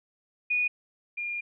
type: tone pair in turn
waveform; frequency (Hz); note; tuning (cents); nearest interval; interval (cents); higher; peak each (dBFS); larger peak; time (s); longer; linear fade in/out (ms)
sine; 2463 / 2411; D#7 / D7; -18 / +45; unison; 37; first; -23 / -30; first; 0.5-0.68 / 1.17-1.41; second; 10
effects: none